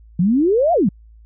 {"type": "exponential two-way sweep", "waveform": "sine", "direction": "up then down", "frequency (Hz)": [164.81, 730, 164.81], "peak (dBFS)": -12, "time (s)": [0.19, 0.89], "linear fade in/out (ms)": 5, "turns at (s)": 0.73, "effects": ["added 55 Hz sine -42 dBFS peak until 1.25 s"]}